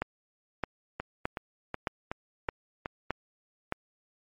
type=two click trains; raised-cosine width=0.5 ms; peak=-18 / -14 dBFS; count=6 / 7; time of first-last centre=1-2.859 / 0.02-3.724 s; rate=2.69 / 1.62 Hz; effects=MP3 48 kbps